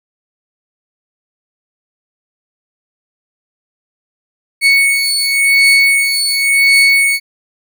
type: beating tone pair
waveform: 35% pulse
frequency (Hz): 2217 / 2217.92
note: C#7 / C#7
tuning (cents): 0 / 0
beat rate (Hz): 0.92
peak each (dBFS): -10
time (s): 4.61-7.2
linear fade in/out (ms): 50
effects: none